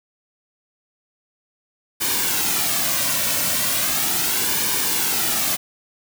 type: noise with flanger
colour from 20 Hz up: white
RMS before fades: -21 dBFS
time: 2-5.57 s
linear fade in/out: 20 ms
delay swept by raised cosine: 1.5 to 2.45 ms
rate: 0.37 Hz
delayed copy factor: -0.55
effects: none